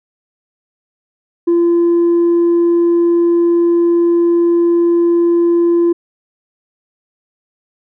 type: tone with tanh clipping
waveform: triangle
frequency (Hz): 342.2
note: F4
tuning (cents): -35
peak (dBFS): -9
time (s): 1.47-5.93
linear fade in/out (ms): 10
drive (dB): 6
effects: none